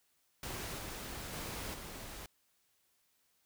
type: noise with level steps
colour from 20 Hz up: pink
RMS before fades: -42 / -44 / -42 / -47 dBFS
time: 0.43-2.26 s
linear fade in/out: 2 ms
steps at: 0.78 / 1.33 / 1.74 s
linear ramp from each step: 2 ms
effects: white hiss -75 dBFS RMS until 3.45 s